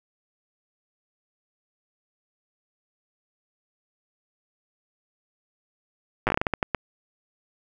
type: slowing click train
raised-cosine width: 0.5 ms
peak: -7 dBFS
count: 12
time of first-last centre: 6.27-6.747 s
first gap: 8 ms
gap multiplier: 1.31
effects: 8-bit